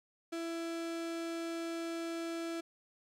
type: tone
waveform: 35% pulse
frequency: 333 Hz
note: E4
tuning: 18 cents sharp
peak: -35 dBFS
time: 0.32-2.61 s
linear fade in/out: 10 ms
effects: low-pass 10000 Hz 12 dB/octave + 12-bit